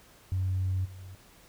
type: tone with level steps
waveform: sine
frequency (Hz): 93.5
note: F#2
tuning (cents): +19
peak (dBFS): -25 / -42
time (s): 0.32-1.15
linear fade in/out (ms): 0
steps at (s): 0.84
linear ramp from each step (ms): 20
effects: tanh soft clip ceiling -22 dBFS + pink hiss -57 dBFS RMS until 1.48 s

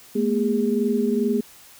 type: tone cluster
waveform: sine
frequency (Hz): 216.8 / 239.2 / 408.9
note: A3 / A#3 / G#4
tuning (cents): -25 / +45 / -27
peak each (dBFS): -23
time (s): 0.15-1.41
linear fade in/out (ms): 10
effects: white hiss -48 dBFS RMS until 1.79 s

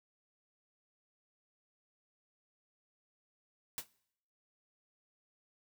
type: noise with exponential decay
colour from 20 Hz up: white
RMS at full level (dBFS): -34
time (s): 3.78-3.87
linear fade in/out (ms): 1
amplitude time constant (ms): 18
effects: noise-tail reverb RT60 0.7 s tail -22 dB re dry

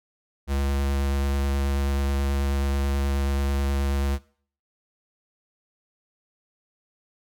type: tone with vibrato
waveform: square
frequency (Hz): 69.3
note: C#2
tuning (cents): 0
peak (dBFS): -23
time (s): 0.47-4.19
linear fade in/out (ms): 50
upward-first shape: square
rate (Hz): 9.3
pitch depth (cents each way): 10
effects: noise-tail reverb RT60 0.5 s tail -20 dB re dry

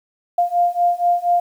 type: beating tone pair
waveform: sine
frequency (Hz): 698.5 / 702.7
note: F5 / F5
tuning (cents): 0 / +10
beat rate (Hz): 4.2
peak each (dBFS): -18 / -17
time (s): 0.38-1.4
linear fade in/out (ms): 5
effects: 8-bit

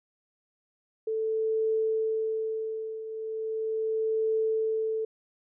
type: tone with tremolo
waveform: sine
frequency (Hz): 441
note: A4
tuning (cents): +4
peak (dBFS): -23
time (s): 1.07-5.05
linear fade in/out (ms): 5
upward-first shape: triangle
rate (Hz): 0.38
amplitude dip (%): 75
effects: none

